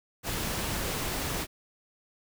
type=noise; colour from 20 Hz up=pink; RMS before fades=-32 dBFS; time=0.23-1.47 s; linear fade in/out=50 ms; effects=none